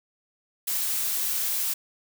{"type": "noise", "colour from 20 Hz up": "blue", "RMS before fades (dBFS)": -27, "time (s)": [0.67, 1.74], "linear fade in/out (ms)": 10, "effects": []}